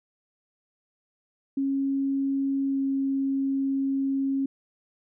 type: tone with pitch glide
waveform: sine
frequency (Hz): 273.5 to 271.8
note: C#4 to C#4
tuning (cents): -23 to -34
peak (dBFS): -23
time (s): 1.57-4.46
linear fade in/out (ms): 5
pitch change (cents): -11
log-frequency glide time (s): 2.68-2.79
effects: none